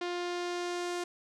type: tone with low-pass filter sweep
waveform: sawtooth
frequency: 352.2 Hz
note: F4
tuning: 15 cents sharp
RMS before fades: -35 dBFS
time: 0.01-1.04 s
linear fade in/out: 5 ms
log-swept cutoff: 4300 to 8000 Hz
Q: 1.2
effects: none